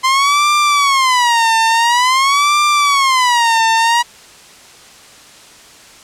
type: tone with vibrato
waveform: sawtooth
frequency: 1033 Hz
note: C6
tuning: 22 cents flat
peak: -6 dBFS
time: 0.03-4.03 s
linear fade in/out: 20 ms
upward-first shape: sine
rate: 0.48 Hz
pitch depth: 240 cents each way
effects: white hiss -40 dBFS RMS until 6.03 s + low-pass 8000 Hz 12 dB/octave